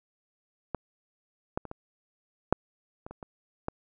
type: clicks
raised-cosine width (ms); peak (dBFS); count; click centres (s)
1; -16 / -15 / -26 / -24 / -6 / -26 / -28 / -26 / -16; 9; 0.747 / 1.575 / 1.653 / 1.714 / 2.526 / 3.065 / 3.11 / 3.228 / 3.684
effects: none